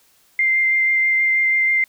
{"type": "tone with vibrato", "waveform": "sine", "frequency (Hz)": 2093, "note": "C7", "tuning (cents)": 0, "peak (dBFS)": -14, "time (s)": [0.39, 1.84], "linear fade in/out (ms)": 2, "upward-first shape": "sine", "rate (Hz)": 6.2, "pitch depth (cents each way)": 10, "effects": ["white hiss -57 dBFS RMS until 1.88 s"]}